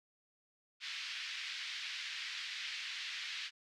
pink band-pass noise, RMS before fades -43 dBFS, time 0.8-3.51 s, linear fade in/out 50 ms, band 1900 to 4700 Hz, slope 24 dB/octave, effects none

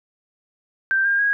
sine tone with pitch steps, 1568 / 1605.6 / 1644.1 Hz, G6 / G6 / G#6, 0 / +41 / -18 cents, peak -16 dBFS, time 0.91-1.33 s, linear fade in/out 0 ms, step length 140 ms, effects none

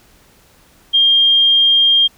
sine tone, 3210 Hz, G7, 40 cents sharp, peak -8 dBFS, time 0.93-2.08 s, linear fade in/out 20 ms, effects pink hiss -50 dBFS RMS until 2.17 s

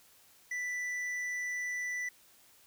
sine tone with hard clipping, 1978 Hz, B6, 2 cents sharp, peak -35 dBFS, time 0.51-2.09 s, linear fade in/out 5 ms, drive 6 dB, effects white hiss -62 dBFS RMS until 2.66 s

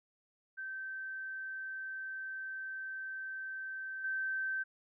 sine tone with level steps, 1550 Hz, G6, 20 cents flat, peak -39 / -33 dBFS, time 0.57-4.64 s, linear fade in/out 20 ms, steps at 4.04 s, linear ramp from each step 5 ms, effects none

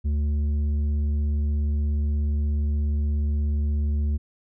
triangle tone with tanh clipping, 73.6 Hz, D2, 4 cents sharp, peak -22 dBFS, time 0.04-4.18 s, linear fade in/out 20 ms, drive 11 dB, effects none

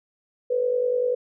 sine tone with amplitude modulation, 495.6 Hz, B4, 6 cents sharp, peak -17 dBFS, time 0.5-1.15 s, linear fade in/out 10 ms, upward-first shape sine, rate 50.2 Hz, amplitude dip 65%, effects none

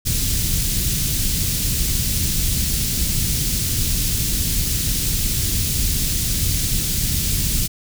pink band-stop noise, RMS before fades -20 dBFS, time 0.05-7.68 s, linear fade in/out 20 ms, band 160 to 4500 Hz, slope 12 dB/octave, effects none

